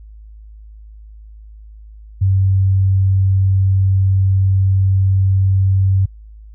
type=tone; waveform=sine; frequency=96 Hz; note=G2; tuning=36 cents flat; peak=-10 dBFS; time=2.21-6.06 s; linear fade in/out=10 ms; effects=added 53 Hz sine -35 dBFS peak until 6.54 s